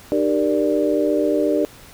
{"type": "chord", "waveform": "sine", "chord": "Eb major seventh", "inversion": "none", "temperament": "equal with one note detuned", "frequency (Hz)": [303.8, 392, 466.2, 587.3], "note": ["Eb4", "G4", "Bb4", "D5"], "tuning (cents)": [-41, 0, 0, 0], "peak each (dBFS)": [-20, -22, -23, -21], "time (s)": [0.12, 1.65], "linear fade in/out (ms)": 0, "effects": ["pink hiss -44 dBFS RMS until 1.93 s"]}